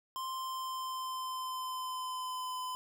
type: tone with pitch glide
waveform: square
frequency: 1046.5 to 1014.4 Hz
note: C6 to B5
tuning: 0 to +46 cents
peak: -37 dBFS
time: 0.16-2.75 s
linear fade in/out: 0 ms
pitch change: -54 cents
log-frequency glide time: 0.3-2.57 s
effects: 13-bit